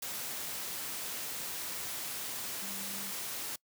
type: tone in noise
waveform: sine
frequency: 196.9 Hz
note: G3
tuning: 8 cents sharp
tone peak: -48 dBFS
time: 2.62-3.11 s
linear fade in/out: 5 ms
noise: white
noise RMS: -39 dBFS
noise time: 0.02-3.56 s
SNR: -12 dB
effects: noise-tail reverb RT60 0.1 s tail -24 dB re dry + high-pass 100 Hz 12 dB/octave